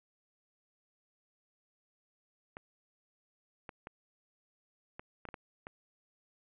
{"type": "clicks", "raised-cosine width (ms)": 0.5, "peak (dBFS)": -28, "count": 8, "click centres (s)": [2.569, 3.692, 3.871, 4.995, 5.253, 5.288, 5.342, 5.669], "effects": ["resampled to 8000 Hz", "9-bit"]}